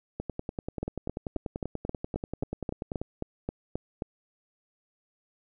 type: two click trains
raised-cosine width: 2 ms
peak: -17 / -19 dBFS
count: 13 / 30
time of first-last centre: 0.83-4.021 / 0.2-3.016 s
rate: 3.76 / 10.3 Hz
effects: none